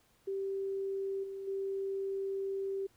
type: tone with level steps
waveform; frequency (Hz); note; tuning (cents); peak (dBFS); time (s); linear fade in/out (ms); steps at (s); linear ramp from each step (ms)
sine; 390; G4; -9; -33 / -39 / -33; 0.27-2.87; 10; 1.23 / 1.47; 10
effects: pink hiss -69 dBFS RMS until 2.96 s